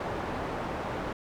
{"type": "low-pass noise", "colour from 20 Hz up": "white", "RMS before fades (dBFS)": -34, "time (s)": [0, 1.13], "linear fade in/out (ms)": 5, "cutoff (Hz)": 900, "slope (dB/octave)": 12, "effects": []}